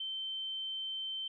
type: tone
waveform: sine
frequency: 3100 Hz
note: G7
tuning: 20 cents flat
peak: -36 dBFS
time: 0-1.28 s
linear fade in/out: 5 ms
effects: none